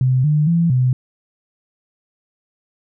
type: tone with pitch steps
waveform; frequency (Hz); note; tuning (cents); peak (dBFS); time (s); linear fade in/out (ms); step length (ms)
sine; 128.8 / 150.6 / 168.7 / 127.3; C3 / D3 / E3 / C3; -27 / +44 / +40 / -47; -12; 0.01-0.93; 2; 230
effects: none